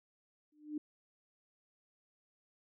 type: tone with exponential growth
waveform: sine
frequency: 300.5 Hz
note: D4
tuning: 40 cents sharp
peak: -33 dBFS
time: 0.52-0.78 s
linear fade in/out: 5 ms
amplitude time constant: 56 ms
effects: none